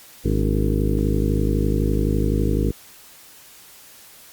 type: harmonic tone with a mistuned harmonic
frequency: 51.91 Hz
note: G#1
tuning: in tune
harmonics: 1 / 2 / 3 / 4 / 5 / 6 / 7 / 8 / 9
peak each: -21 / -24 / -26 / -27 / -28 / -29 / -29 / -30 / -31 dBFS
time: 0.24-2.72 s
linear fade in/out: 20 ms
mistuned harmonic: 5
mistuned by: +100 cents
effects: white hiss -46 dBFS RMS until 4.32 s + Opus 48 kbps